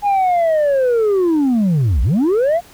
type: linear two-way sweep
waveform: sine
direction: down then up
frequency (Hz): 830.6 to 51.91 to 716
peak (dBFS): -9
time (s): 0.02-2.61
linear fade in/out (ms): 50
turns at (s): 2.02
effects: tanh soft clip ceiling -11 dBFS + pink hiss -44 dBFS RMS until 2.73 s